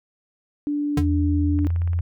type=tone; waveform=sine; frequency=292.2 Hz; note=D4; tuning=9 cents flat; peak=-21 dBFS; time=0.67-1.67 s; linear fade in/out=0 ms
type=tone with exponential decay; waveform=square; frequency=146.83 Hz; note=D3; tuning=in tune; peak=-18 dBFS; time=0.97-1.06 s; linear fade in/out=5 ms; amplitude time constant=18 ms
type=tone with pitch glide; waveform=sine; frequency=83 to 85.93 Hz; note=E2 to F2; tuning=+12 to -28 cents; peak=-19 dBFS; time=0.98-2.01 s; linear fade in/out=5 ms; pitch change=+60 cents; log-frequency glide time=1.46-1.84 s
type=click train; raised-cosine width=0.5 ms; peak=-27 dBFS; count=8; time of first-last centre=1.59-1.99 s; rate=17.5 Hz
effects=none